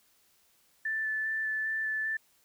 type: tone with vibrato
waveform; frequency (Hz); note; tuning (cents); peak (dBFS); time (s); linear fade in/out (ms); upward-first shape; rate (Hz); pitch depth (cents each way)
sine; 1756; A6; -4; -29; 0.85-2.17; 5; square; 2.5; 9
effects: white hiss -67 dBFS RMS until 2.44 s